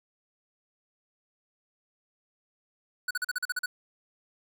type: tone bursts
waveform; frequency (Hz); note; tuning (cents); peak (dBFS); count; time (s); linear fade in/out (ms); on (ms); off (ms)
square; 1480; F#6; 0; -28; 9; 3.08-3.66; 5; 28; 41
effects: 11-bit